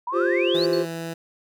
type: exponential sweep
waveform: sine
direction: up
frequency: 932.3 to 4699 Hz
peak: -25 dBFS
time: 0.07-0.66 s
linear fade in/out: 5 ms
type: chord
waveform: triangle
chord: F suspended second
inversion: none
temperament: equal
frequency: 349.2 / 392 / 523.3 Hz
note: F4 / G4 / C5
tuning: 0 / 0 / 0 cents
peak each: -20 / -24 / -22 dBFS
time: 0.12-0.86 s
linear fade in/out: 50 ms
type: tone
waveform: 15% pulse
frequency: 165.6 Hz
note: E3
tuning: 8 cents sharp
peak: -23 dBFS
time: 0.54-1.14 s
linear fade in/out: 10 ms
type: tone with exponential decay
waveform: triangle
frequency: 4387 Hz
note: C#8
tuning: 19 cents flat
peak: -26 dBFS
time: 0.73-0.93 s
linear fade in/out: 1 ms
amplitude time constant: 42 ms
effects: none